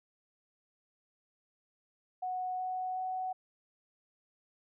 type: tone with pitch steps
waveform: sine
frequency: 737 / 741.3 / 745.6 Hz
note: F#5 / F#5 / F#5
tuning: -7 / +3 / +13 cents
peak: -33 dBFS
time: 2.22-3.33 s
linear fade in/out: 10 ms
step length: 370 ms
effects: none